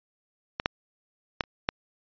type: clicks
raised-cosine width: 0.3 ms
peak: -12 / -6 / -7 / -30 / -7 dBFS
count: 5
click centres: 0.599 / 0.659 / 1.408 / 1.438 / 1.689 s
effects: resampled to 11025 Hz